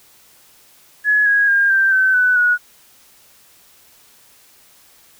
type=tone with pitch steps; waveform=sine; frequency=1693 / 1651.5 / 1611 / 1571.4 / 1532.9 / 1495.3 / 1458.6 Hz; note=G#6 / G#6 / G6 / G6 / G6 / F#6 / F#6; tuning=+33 / -10 / +47 / +4 / -39 / +18 / -25 cents; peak=-11 dBFS; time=1.04-2.58 s; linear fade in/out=50 ms; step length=220 ms; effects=white hiss -50 dBFS RMS until 5.19 s